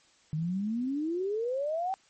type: exponential sweep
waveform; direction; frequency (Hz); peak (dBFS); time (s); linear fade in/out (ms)
sine; up; 150 to 784; -28; 0.33-1.94; 0
effects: white hiss -63 dBFS RMS until 2.09 s + MP3 32 kbps